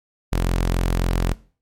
sawtooth tone, 43.65 Hz, F1, in tune, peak -14 dBFS, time 0.32-1.34 s, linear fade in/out 10 ms, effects noise-tail reverb RT60 0.4 s tail -20 dB re dry + MP3 64 kbps

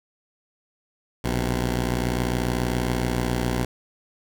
10% pulse tone pair together, 60.27 / 127.7 Hz, B1 / C3, -42 / -42 cents, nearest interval octave + minor second, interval 1300 cents, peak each -15 / -21 dBFS, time 1.24-3.65 s, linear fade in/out 5 ms, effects none

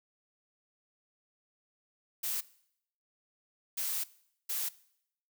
blue noise bursts at uneven times, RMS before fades -34 dBFS, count 3, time 2.23-2.41 / 3.77-4.04 / 4.49-4.69 s, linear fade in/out 10 ms, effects noise-tail reverb RT60 0.7 s tail -20 dB re dry

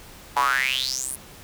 square tone with high-pass filter sweep, 65.41 Hz, C2, in tune, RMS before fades -24 dBFS, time 0.36-1.16 s, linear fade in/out 10 ms, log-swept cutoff 880 to 11000 Hz, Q 8.4, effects pink hiss -45 dBFS RMS until 1.43 s

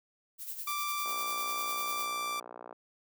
violet noise with tremolo, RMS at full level -38 dBFS, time 0.38-2.09 s, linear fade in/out 50 ms, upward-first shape sine, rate 10 Hz, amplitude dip 60%
sawtooth tone, 1174.7 Hz, D6, in tune, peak -29 dBFS, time 0.67-2.4 s, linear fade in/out 5 ms
click train, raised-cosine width 1 ms, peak -29 dBFS, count 101, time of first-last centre 1.06-2.727 s, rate 60 Hz
effects high-pass 400 Hz 12 dB/octave

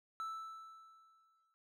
triangle tone with exponential decay, 1318.5 Hz, E6, in tune, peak -36 dBFS, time 0.2-1.54 s, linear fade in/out 0 ms, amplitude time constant 290 ms, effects noise-tail reverb RT60 0.3 s tail -19 dB re dry

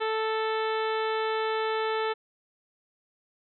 harmonic tone, 440 Hz, A4, in tune, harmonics 1 / 2 / 3 / 4 / 5 / 6 / 7 / 8 / 9, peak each -28 / -32 / -34 / -37 / -41 / -43 / -44 / -43 / -46 dBFS, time 0-2.14 s, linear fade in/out 20 ms, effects none

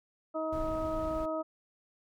harmonic tone, 316.8 Hz, D#4, 31 cents sharp, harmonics 1 / 2 / 3 / 4, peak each -37 / -33 / -44 / -39 dBFS, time 0.34-1.43 s, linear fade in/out 20 ms
brown noise, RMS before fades -40 dBFS, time 0.52-1.26 s, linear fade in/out 10 ms
effects none

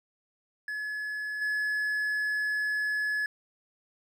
triangle tone with level steps, 1704 Hz, G#6, 44 cents sharp, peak -30 / -25 dBFS, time 0.68-3.26 s, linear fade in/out 2 ms, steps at 1.41 s, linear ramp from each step 10 ms, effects none

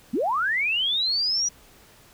sine linear sweep, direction up, 187.9 to 5880 Hz, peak -21 dBFS, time 0.13-1.49 s, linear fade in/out 10 ms, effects pink hiss -53 dBFS RMS until 2.13 s

